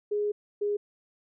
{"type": "tone pair in turn", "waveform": "sine", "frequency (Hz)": [415.3, 412], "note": ["G#4", "G#4"], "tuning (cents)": [0, -14], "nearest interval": "unison", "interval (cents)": 14, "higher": "first", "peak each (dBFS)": -25, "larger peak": "neither", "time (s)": [[0.11, 0.32], [0.61, 0.77]], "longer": "first", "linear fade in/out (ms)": 10, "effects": []}